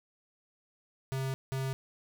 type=tone bursts at uneven times; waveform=square; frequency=133.3 Hz; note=C3; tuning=33 cents sharp; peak=-32 dBFS; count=2; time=1.12-1.34 / 1.52-1.73 s; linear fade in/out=0 ms; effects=none